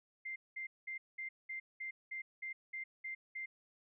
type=tone bursts; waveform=sine; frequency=2093 Hz; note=C7; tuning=in tune; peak=-40 dBFS; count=11; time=0.25-3.46 s; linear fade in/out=10 ms; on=110 ms; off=200 ms; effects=none